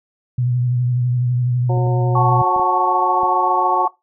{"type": "tone with vibrato", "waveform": "sine", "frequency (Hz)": 123.47, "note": "B2", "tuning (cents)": 0, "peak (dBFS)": -15, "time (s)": [0.38, 2.42], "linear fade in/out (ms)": 5, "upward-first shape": "triangle", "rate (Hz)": 12, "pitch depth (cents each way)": 45}
{"type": "harmonic tone", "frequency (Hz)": 181.4, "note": "F#3", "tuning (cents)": -34, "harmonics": [2, 3, 4, 5], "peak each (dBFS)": [-24, -26, -27, -28], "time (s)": [1.69, 3.86], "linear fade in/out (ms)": 10}
{"type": "clicks", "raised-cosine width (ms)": 2, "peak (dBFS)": -20, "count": 5, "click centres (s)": [1.776, 1.869, 2.563, 2.597, 3.233]}
{"type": "chord", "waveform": "sine", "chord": "F# minor", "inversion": "none", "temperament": "equal", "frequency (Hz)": [740, 880, 1108.7], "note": ["F#5", "A5", "C#6"], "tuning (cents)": [0, 0, 0], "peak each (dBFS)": [-20, -18, -18], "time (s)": [2.15, 3.88], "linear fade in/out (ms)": 5}
{"effects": ["noise-tail reverb RT60 0.2 s tail -20 dB re dry"]}